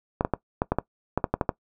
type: clicks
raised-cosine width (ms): 1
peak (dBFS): -8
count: 11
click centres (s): 0.209 / 0.249 / 0.337 / 0.619 / 0.72 / 0.786 / 1.176 / 1.242 / 1.34 / 1.412 / 1.492
effects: noise-tail reverb RT60 0.1 s tail -20 dB re dry